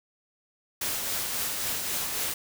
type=noise with tremolo; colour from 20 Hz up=white; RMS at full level=-29 dBFS; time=0.81-2.34 s; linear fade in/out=5 ms; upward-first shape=triangle; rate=3.7 Hz; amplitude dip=35%; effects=none